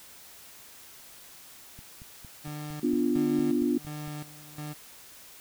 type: click train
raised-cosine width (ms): 5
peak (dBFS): -35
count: 11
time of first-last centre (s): 1.79-4.078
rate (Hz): 4.37
type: tone with tremolo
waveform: 30% pulse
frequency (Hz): 149.8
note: D3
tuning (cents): +35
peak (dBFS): -33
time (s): 2.44-4.74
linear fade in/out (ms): 20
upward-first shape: square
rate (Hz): 1.4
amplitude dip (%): 80
type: chord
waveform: sine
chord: B diminished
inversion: none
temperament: equal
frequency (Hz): 246.9 / 293.7 / 349.2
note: B3 / D4 / F4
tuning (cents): 0 / 0 / 0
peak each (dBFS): -27 / -27 / -29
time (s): 2.83-3.78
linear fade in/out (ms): 5
effects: white hiss -50 dBFS RMS until 5.4 s